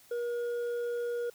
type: tone with hard clipping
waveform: sine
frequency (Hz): 477.5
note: A#4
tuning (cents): +42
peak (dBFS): -32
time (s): 0.11-1.3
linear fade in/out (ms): 5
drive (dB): 4
effects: white hiss -59 dBFS RMS until 1.34 s